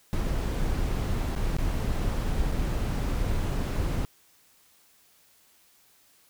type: noise with dropouts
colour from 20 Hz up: brown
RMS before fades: -27 dBFS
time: 0.13-4.05 s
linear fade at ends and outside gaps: 0 ms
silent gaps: 1.351-1.363 / 1.566-1.585 / 2.517-2.521 s
effects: white hiss -61 dBFS RMS until 6.29 s